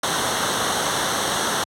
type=noise with comb filter; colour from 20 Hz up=pink; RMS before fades=-22 dBFS; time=0.03-1.64 s; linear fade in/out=5 ms; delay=0.41 ms; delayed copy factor=-0.7; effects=high-pass 100 Hz 12 dB/octave + low-pass 10000 Hz 12 dB/octave